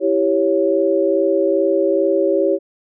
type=chord; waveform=sine; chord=C# diminished; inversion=first; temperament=equal; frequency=329.6 / 392 / 554.4 Hz; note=E4 / G4 / C#5; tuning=0 / 0 / 0 cents; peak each=-19 / -17 / -17 dBFS; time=0-2.59 s; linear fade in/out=50 ms; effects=none